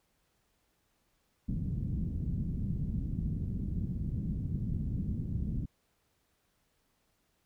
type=low-pass noise; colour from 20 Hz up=white; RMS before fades=-34 dBFS; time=1.48-5.66 s; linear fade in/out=10 ms; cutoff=190 Hz; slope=24 dB/octave; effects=pink hiss -75 dBFS RMS until 7.45 s